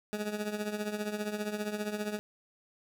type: tone with tremolo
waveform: 20% pulse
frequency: 209.8 Hz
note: G#3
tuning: 18 cents sharp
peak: -25 dBFS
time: 0.13-2.19 s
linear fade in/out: 0 ms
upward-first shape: triangle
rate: 15 Hz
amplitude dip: 75%
effects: none